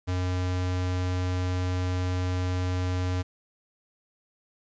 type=tone; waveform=square; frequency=91 Hz; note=F#2; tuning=28 cents flat; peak=-26 dBFS; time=0.07-3.23 s; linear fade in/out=20 ms; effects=resampled to 16000 Hz + 10-bit